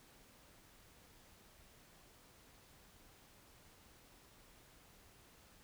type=silence; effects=pink hiss -64 dBFS RMS until 5.63 s